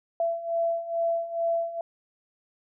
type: beating tone pair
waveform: sine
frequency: 670 / 672.3 Hz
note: E5 / E5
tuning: +28 / +34 cents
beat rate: 2.3 Hz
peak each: -30 / -26 dBFS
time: 0.2-1.81 s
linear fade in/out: 2 ms
effects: none